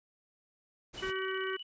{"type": "noise", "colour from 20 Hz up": "pink", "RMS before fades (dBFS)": -46, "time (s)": [0.93, 1.12], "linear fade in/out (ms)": 20}
{"type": "tone with tremolo", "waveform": "sine", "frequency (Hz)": 2960, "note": "F#7", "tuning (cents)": 0, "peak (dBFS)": -40, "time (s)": [0.97, 1.63], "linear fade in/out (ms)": 10, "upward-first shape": "square", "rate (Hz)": 16, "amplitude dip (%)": 65}
{"type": "harmonic tone", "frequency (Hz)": 380, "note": "F#4", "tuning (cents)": 46, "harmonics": [1, 3, 4, 5, 6], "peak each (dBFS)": [-35, -41, -39, -42, -47], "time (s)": [1.02, 1.57], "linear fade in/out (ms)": 10}
{"effects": ["resampled to 16000 Hz"]}